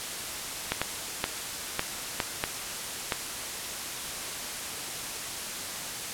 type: clicks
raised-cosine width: 0.3 ms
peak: -9 dBFS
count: 7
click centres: 0.72 / 0.816 / 1.241 / 1.794 / 2.202 / 2.439 / 3.122 s
effects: white hiss -35 dBFS RMS until 6.13 s + low-pass 11000 Hz 12 dB/octave